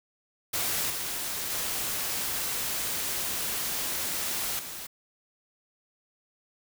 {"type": "noise with level steps", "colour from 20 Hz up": "white", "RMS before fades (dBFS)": [-29, -33, -31, -39], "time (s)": [0.53, 4.87], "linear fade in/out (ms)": 10, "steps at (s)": [0.9, 1.5, 4.59], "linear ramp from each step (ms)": 2, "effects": []}